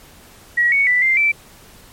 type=tone with pitch steps; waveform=sine; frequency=1915 / 2223 / 1980 / 2092 / 2329 Hz; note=A#6 / C#7 / B6 / C7 / D7; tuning=+46 / +4 / +4 / -1 / -15 cents; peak=-12 dBFS; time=0.57-1.32 s; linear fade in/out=10 ms; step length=150 ms; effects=pink hiss -45 dBFS RMS until 1.92 s + MP3 64 kbps